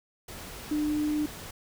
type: tone in noise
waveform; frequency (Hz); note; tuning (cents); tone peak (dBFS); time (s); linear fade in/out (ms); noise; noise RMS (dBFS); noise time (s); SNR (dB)
sine; 300.4; D4; +39; -25; 0.71-1.26; 5; pink; -42; 0.28-1.51; +14
effects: none